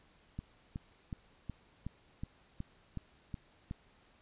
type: click train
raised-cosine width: 5 ms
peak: -27 dBFS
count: 10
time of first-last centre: 0.39-3.711 s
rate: 2.71 Hz
effects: pink hiss -66 dBFS RMS until 4.21 s + resampled to 8000 Hz